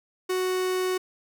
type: tone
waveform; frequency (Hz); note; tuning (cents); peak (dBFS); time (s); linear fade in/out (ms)
45% pulse; 369.9; F#4; 0; -24; 0.29-0.98; 10
effects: none